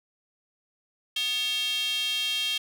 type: tone with high-pass filter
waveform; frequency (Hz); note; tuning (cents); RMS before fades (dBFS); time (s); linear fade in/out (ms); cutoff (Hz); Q
square; 247.2; B3; +2; -28; 1.16-2.58; 5; 3100; 8.1
effects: none